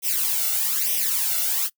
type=noise with flanger; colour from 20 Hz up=blue; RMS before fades=-23 dBFS; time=0.02-1.7 s; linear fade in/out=50 ms; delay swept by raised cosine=0.34 to 1.44 ms; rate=1.1 Hz; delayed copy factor=+0.85; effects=noise-tail reverb RT60 0.1 s tail -23 dB re dry